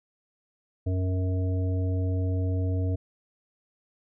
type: harmonic tone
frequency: 92.5 Hz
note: F#2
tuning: in tune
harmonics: 1 / 3 / 5 / 7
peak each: -24 / -34 / -38 / -41 dBFS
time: 0.86-2.96 s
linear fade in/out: 10 ms
effects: none